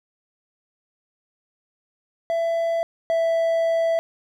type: tone pair in turn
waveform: triangle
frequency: 667 / 660.9 Hz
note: E5 / E5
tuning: +20 / +4 cents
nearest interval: unison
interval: 16 cents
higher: first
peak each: -18 / -16 dBFS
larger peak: second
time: 2.3-2.83 / 3.1-3.99 s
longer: second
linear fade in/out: 0 ms
effects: none